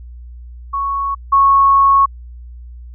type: tone pair in turn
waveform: sine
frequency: 1108.7 / 1102.3 Hz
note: C#6 / C#6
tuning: 0 / -10 cents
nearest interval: unison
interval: 10 cents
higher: first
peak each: -16 / -7 dBFS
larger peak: second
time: 0.73-1.15 / 1.32-2.06 s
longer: second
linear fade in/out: 10 ms
effects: added 60 Hz sine -31 dBFS peak until 2.94 s